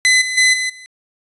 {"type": "tone with level steps", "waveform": "sawtooth", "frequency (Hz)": 2020, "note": "B6", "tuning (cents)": 39, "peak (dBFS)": [-6, -16, -6, -14, -32], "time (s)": [0.05, 0.86], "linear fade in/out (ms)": 0, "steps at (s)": [0.21, 0.37, 0.53, 0.69], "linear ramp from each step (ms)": 10, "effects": ["resampled to 24000 Hz"]}